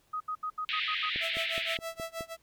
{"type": "tone bursts", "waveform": "sine", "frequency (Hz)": 1253, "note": "D#6", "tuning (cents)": 12, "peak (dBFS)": -31, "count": 7, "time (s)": [0.13, 1.098], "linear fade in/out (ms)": 10, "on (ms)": 74, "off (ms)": 75}
{"type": "band-pass noise", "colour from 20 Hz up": "pink", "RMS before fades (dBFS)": -33, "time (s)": [0.69, 1.77], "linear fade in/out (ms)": 0, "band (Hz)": [1900, 3700], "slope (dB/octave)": 48}
{"type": "click train", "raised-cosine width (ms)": 2, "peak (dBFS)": -28, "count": 6, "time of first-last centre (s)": [1.16, 2.208], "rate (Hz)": 4.77}
{"type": "tone with tremolo", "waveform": "sawtooth", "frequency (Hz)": 659.3, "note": "E5", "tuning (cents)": 0, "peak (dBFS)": -30, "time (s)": [1.2, 2.37], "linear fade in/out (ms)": 50, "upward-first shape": "sine", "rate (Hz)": 6.3, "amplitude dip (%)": 95}
{"effects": ["pink hiss -68 dBFS RMS until 2.42 s"]}